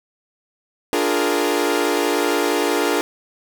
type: chord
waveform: sawtooth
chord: Bb dominant seventh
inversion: first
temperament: equal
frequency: 293.7 / 349.2 / 415.3 / 466.2 Hz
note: D4 / F4 / Ab4 / Bb4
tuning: 0 / 0 / 0 / 0 cents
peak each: -19 dBFS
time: 0.93-3.01 s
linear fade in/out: 0 ms
effects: none